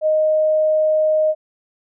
sine tone, 621 Hz, D#5, 3 cents flat, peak -13 dBFS, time 0.01-1.35 s, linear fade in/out 50 ms, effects none

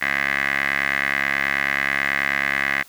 15% pulse tone with band-pass filter, 69.3 Hz, C#2, in tune, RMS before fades -22 dBFS, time 0.01-2.83 s, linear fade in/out 10 ms, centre 1900 Hz, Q 7.9, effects white hiss -49 dBFS RMS until 2.88 s

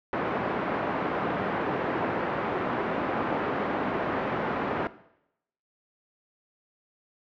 pink band-pass noise, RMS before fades -29 dBFS, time 0.13-4.87 s, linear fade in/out 0 ms, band 230 to 1500 Hz, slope 12 dB/octave, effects noise-tail reverb RT60 0.8 s tail -17 dB re dry + low-pass 3000 Hz 12 dB/octave

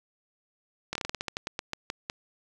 slowing click train, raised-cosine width 0.2 ms, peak -14 dBFS, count 15, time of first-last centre 0.93-2.099 s, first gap 23 ms, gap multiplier 1.18, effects none

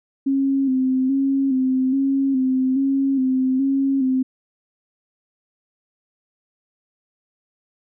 sine tone with vibrato, 266 Hz, C4, 29 cents sharp, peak -16 dBFS, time 0.26-4.23 s, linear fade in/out 10 ms, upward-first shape square, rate 1.2 Hz, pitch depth 41 cents each way, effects none

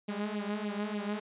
sawtooth tone with flanger, 207.7 Hz, G#3, in tune, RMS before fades -35 dBFS, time 0.08-1.2 s, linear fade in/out 10 ms, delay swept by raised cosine 0.3 to 4.9 ms, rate 3.4 Hz, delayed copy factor +0.8, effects resampled to 8000 Hz

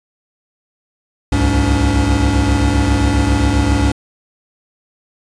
square tone cluster, 65 / 72.5 / 103.2 / 284.6 Hz, C2 / D2 / G#2 / C#4, -11 / -22 / -10 / +46 cents, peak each -18 dBFS, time 1.32-3.92 s, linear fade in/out 5 ms, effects resampled to 22050 Hz

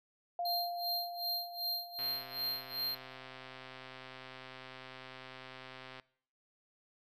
sine tone with exponential decay, 698.5 Hz, F5, in tune, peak -33 dBFS, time 0.39-4.44 s, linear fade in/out 2 ms, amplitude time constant 880 ms
square tone with tremolo, 4186 Hz, C8, in tune, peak -33 dBFS, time 0.45-2.95 s, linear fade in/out 5 ms, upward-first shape sine, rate 2.6 Hz, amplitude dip 90%
click train, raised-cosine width 0.3 ms, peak -32 dBFS, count 522, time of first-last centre 1.99-5.998 s, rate 130 Hz
effects noise-tail reverb RT60 0.6 s tail -22 dB re dry

